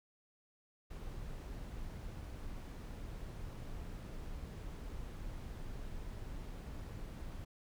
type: noise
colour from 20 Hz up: brown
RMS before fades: -45 dBFS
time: 0.9-7.45 s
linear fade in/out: 10 ms
effects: none